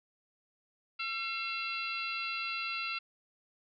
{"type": "harmonic tone with a mistuned harmonic", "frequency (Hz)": 676, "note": "E5", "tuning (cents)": 43, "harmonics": [2, 3, 4, 5, 6, 7], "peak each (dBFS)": [-40, -44, -36, -48, -44, -47], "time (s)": [0.99, 2.99], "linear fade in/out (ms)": 10, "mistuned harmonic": 3, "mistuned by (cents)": 98, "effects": []}